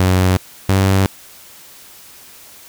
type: tone pair in turn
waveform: sawtooth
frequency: 92.5 / 96.36 Hz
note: F#2 / G2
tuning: 0 / -29 cents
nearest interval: minor second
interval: 71 cents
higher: second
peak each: -7 dBFS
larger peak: neither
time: 0-0.37 / 0.69-1.06 s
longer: neither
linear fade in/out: 0 ms
effects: white hiss -41 dBFS RMS until 2.68 s